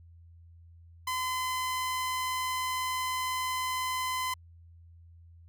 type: tone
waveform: sawtooth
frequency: 1022 Hz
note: C6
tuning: 41 cents flat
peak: -26 dBFS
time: 1.07-4.34 s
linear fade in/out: 5 ms
effects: added 84 Hz sine -51 dBFS peak until 5.48 s